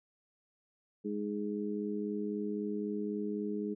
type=harmonic tone; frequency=103.83 Hz; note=G#2; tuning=in tune; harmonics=2 / 3 / 4; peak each=-36 / -39 / -38 dBFS; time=1.04-3.75 s; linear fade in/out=20 ms; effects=none